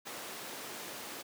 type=high-pass noise; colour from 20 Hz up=pink; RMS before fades=-44 dBFS; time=0.05-1.23 s; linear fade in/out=20 ms; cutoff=310 Hz; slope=12 dB/octave; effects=none